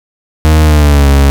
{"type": "tone with pitch glide", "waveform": "40% pulse", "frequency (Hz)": [77.78, 69.7], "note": ["D#2", "C#2"], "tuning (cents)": [0, 10], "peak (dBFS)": -3, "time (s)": [0.45, 1.3], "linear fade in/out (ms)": 0, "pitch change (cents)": -190, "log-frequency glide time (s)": [0.62, 1.08], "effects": []}